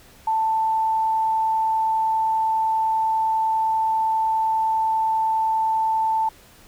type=tone; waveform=sine; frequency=885 Hz; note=A5; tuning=10 cents sharp; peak=-18 dBFS; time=0.27-6.29 s; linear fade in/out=5 ms; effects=pink hiss -50 dBFS RMS until 6.67 s